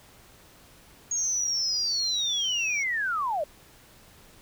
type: linear sweep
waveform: sine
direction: down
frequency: 6645 to 560 Hz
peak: -25 dBFS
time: 1.11-3.44 s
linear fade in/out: 5 ms
type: tone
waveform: triangle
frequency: 5730 Hz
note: F8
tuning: 44 cents sharp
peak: -32 dBFS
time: 1.16-2.84 s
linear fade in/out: 20 ms
effects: pink hiss -54 dBFS RMS until 4.41 s